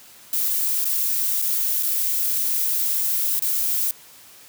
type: noise with dropouts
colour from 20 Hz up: violet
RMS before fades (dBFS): -22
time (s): 0.33-3.91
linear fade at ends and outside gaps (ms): 1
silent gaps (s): 0.845-0.854 / 1.417-1.422 / 1.826-1.831 / 3.393-3.421
effects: white hiss -47 dBFS RMS until 4.48 s + high-pass 60 Hz 12 dB/octave